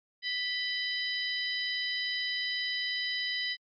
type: harmonic tone with a mistuned harmonic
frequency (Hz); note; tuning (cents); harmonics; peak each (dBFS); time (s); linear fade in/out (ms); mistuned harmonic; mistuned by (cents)
987.8; B5; 0; 2 / 3 / 4 / 5; -34 / -36 / -37 / -38; 0.22-3.57; 50; 3; +58
effects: AAC 64 kbps